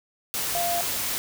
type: tone in noise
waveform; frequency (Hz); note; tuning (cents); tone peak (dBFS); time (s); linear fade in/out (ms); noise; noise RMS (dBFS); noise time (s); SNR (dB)
sine; 693; F5; -14; -25; 0.55-0.81; 0; white; -28; 0.34-1.18; 0
effects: none